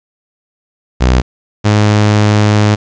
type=tone pair in turn; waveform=sawtooth; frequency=62.8 / 105.14 Hz; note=B1 / G#2; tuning=+30 / +22 cents; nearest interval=major sixth; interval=892 cents; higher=second; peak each=-3 dBFS; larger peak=neither; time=1-1.22 / 1.64-2.76 s; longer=second; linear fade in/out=20 ms; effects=resampled to 16000 Hz + 7-bit